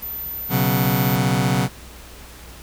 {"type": "tone", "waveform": "sine", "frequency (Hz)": 13970, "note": "A9", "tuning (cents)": -14, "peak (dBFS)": -27, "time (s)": [0.02, 1.16], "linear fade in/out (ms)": 10}
{"type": "chord", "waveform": "sawtooth", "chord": "B suspended second", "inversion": "none", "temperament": "just", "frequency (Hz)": [123.47, 138.9, 185.21], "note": ["B2", "C#3", "F#3"], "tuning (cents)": [0, 4, 2], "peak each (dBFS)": -17, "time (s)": [0.49, 1.69], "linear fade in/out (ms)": 50}
{"effects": ["added 60 Hz sine -42 dBFS peak until 2.62 s", "pink hiss -42 dBFS RMS until 2.62 s"]}